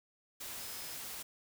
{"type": "tone in noise", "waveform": "sine", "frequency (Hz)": 5110, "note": "D#8", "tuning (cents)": 45, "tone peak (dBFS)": -52, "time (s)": [0.6, 0.95], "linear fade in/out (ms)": 10, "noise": "white", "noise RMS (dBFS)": -44, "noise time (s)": [0.4, 1.23], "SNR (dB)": -11, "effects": []}